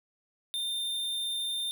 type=tone; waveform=square; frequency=3611 Hz; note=A7; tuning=44 cents sharp; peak=-31 dBFS; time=0.54-1.71 s; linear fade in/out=0 ms; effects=none